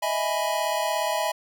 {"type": "chord", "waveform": "square", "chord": "E major seventh", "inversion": "third", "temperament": "equal", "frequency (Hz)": [622.3, 659.3, 830.6, 987.8], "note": ["D#5", "E5", "G#5", "B5"], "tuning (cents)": [0, 0, 0, 0], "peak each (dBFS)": -30, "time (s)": [0.02, 1.32], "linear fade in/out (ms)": 10, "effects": []}